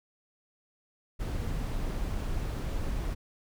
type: noise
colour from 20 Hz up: brown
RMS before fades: -32 dBFS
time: 1.19-3.15 s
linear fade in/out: 20 ms
effects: none